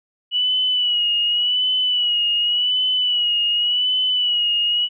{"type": "tone with vibrato", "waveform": "sine", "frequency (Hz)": 2937, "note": "F#7", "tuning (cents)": -13, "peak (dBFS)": -16, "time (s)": [0.31, 4.89], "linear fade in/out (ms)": 50, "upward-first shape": "sine", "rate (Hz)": 0.88, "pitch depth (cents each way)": 49, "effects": []}